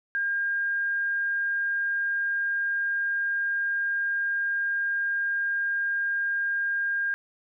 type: tone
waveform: sine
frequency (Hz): 1610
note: G6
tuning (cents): +46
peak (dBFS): -24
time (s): 0.15-7.14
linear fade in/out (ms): 0
effects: none